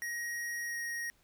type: tone with pitch glide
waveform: square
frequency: 1888 to 1876 Hz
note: A#6 to A#6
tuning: +22 to +11 cents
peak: -36 dBFS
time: 0.02-1.1 s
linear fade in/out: 0 ms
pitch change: -11 cents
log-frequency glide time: 0.65-0.77 s
effects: pink hiss -69 dBFS RMS until 1.23 s